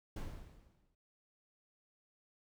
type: noise with exponential decay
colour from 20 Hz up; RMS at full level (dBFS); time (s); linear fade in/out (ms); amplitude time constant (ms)
brown; -39; 0.16-0.95; 5; 170
effects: none